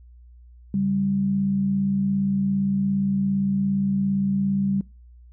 sine tone pair together, 138.59 / 196 Hz, C#3 / G3, 0 / 0 cents, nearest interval tritone, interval 600 cents, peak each -30 / -20 dBFS, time 0.74-4.81 s, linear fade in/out 2 ms, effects noise-tail reverb RT60 0.3 s tail -24 dB re dry + added 60 Hz sine -45 dBFS peak until 5.32 s

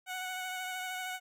15% pulse tone with vibrato, 740 Hz, F#5, in tune, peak -30 dBFS, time 0.06-1.2 s, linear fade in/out 50 ms, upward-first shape sine, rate 13 Hz, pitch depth 18 cents each way, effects none

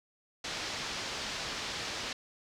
white low-pass noise, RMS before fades -38 dBFS, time 0.44-2.13 s, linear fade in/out 5 ms, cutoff 5500 Hz, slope 24 dB/octave, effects none

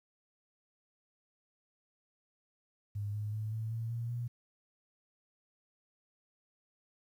sine tone with pitch steps, 102.7 / 105.4 / 108.18 / 111.03 / 113.95 / 116.95 / 120.03 Hz, G#2 / G#2 / A2 / A2 / A#2 / A#2 / B2, -19 / +26 / -29 / +16 / -39 / +6 / -49 cents, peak -34 dBFS, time 2.95-4.28 s, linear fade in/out 10 ms, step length 190 ms, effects 11-bit

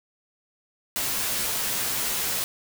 white noise with comb filter, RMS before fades -27 dBFS, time 0.96-2.44 s, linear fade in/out 0 ms, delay 12 ms, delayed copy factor -0.7, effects none

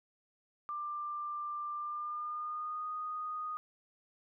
sine tone with pitch glide, 1187 to 1238.8 Hz, D6 to D#6, +18 to -8 cents, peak -36 dBFS, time 0.69-3.57 s, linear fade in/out 0 ms, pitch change +74 cents, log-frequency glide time 1.74-2.89 s, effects none

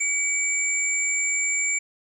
sine tone pair together, 2283 / 7244 Hz, D7 / A8, -50 / +49 cents, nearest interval octave + minor sixth, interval 1999 cents, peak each -24 dBFS, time 0-1.79 s, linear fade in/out 10 ms, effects 9-bit

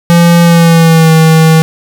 square tone with pitch glide, 170.9 to 160.38 Hz, F3 to E3, -37 to -47 cents, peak -3 dBFS, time 0.1-1.62 s, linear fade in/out 0 ms, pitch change -110 cents, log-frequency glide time 0.43-1.12 s, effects none

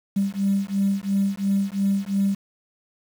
sine beating tone pair, 196 / 198.9 Hz, G3 / G3, 0 / +25 cents, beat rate 2.9 Hz, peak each -22 dBFS, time 0.16-2.35 s, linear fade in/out 10 ms, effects tanh soft clip ceiling -13 dBFS + 7-bit

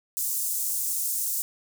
pink high-pass noise, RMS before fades -28 dBFS, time 0.17-1.42 s, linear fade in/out 0 ms, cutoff 7400 Hz, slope 24 dB/octave, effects none

